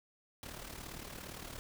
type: noise with amplitude modulation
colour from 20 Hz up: pink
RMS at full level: -44 dBFS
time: 0.43-1.59 s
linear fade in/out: 0 ms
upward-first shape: sine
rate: 37.4 Hz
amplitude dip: 65%
effects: none